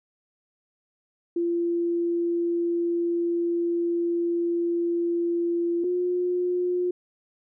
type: tone pair in turn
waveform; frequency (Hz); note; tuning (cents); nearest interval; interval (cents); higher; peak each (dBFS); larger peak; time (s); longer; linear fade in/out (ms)
sine; 342.4 / 357.9; F4 / F4; -34 / +42; minor second; 76; second; -22; neither; 1.36-5.84 / 5.84-6.91; first; 5
effects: none